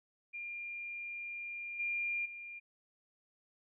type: tone with level steps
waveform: sine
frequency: 2400 Hz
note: D7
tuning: 37 cents sharp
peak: -40 / -33 / -44 dBFS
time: 0.33-2.6 s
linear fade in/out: 20 ms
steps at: 1.79 / 2.25 s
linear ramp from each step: 10 ms
effects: none